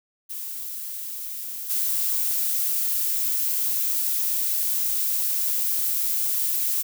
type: noise with level steps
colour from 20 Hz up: violet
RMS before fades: -33 / -24 dBFS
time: 0.29-6.83 s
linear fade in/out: 20 ms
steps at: 1.69 s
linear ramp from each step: 20 ms
effects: none